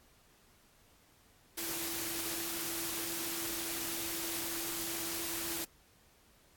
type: tone in noise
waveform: sine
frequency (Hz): 334.6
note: E4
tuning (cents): +26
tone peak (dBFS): -45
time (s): 1.57-5.65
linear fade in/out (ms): 10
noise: white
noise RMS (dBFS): -38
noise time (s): 1.57-5.65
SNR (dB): -10
effects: pink hiss -65 dBFS RMS until 6.56 s + AAC 64 kbps